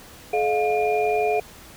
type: tone cluster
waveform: sine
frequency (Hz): 427.2 / 616 / 707 / 2413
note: G#4 / D#5 / F5 / D7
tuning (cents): +49 / -17 / +21 / +46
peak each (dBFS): -22 / -30 / -22 / -30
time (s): 0.33-1.4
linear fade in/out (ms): 5
effects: pink hiss -45 dBFS RMS until 1.76 s